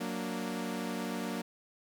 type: chord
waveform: sawtooth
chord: Gb augmented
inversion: none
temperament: equal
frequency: 185 / 233.1 / 293.7 Hz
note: Gb3 / Bb3 / D4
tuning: 0 / 0 / 0 cents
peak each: -35 / -33 / -37 dBFS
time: 0-1.42 s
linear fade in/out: 10 ms
effects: none